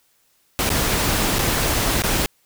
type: noise with dropouts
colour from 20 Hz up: pink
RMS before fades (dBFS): -20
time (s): 0.59-2.26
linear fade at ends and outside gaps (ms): 0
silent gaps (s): 0.692-0.702 / 1.385-1.391 / 2.021-2.037
effects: white hiss -62 dBFS RMS until 2.45 s